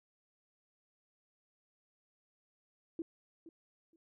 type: tone with echo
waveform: sine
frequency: 329.6 Hz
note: E4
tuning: in tune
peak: -35 dBFS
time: 2.99-3.02 s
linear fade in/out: 2 ms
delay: 470 ms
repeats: 2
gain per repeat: -15 dB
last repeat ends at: 3.96 s
effects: none